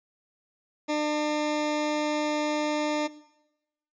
20% pulse tone, 300.5 Hz, D4, 40 cents sharp, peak -20 dBFS, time 0.88-3.08 s, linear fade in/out 20 ms, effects noise-tail reverb RT60 0.9 s tail -18 dB re dry + resampled to 16000 Hz

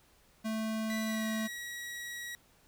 square tone, 220 Hz, A3, in tune, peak -33 dBFS, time 0.44-1.48 s, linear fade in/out 20 ms
sawtooth tone with pitch glide, 1975.5 to 1914.8 Hz, B6 to A#6, 0 to +46 cents, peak -36 dBFS, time 0.9-2.35 s, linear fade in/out 0 ms, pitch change -54 cents, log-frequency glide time 1.06-1.27 s
effects pink hiss -65 dBFS RMS until 2.67 s

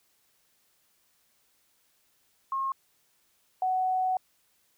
sine tone pair in turn, 1077 / 745.2 Hz, C6 / F#5, +50 / +12 cents, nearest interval tritone, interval 638 cents, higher first, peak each -27 / -24 dBFS, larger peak second, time 2.52-2.72 / 3.62-4.17 s, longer second, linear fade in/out 2 ms, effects white hiss -69 dBFS RMS until 4.77 s

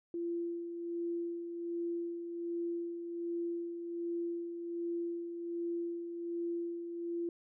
sine tone with tremolo, 341.6 Hz, F4, 38 cents flat, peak -33 dBFS, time 0.14-7.29 s, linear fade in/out 2 ms, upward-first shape sine, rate 1.3 Hz, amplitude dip 50%, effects none

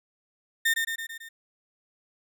35% pulse tone with echo, 1820 Hz, A#6, 42 cents flat, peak -19 dBFS, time 0.65-0.74 s, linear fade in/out 10 ms, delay 110 ms, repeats 5, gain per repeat -4 dB, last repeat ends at 1.29 s, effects none

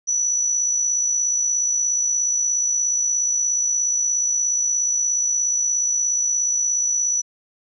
sine tone with amplitude modulation, 5920 Hz, F#8, in tune, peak -16 dBFS, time 0.07-7.22 s, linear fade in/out 20 ms, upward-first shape sine, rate 56.9 Hz, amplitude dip 40%, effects none

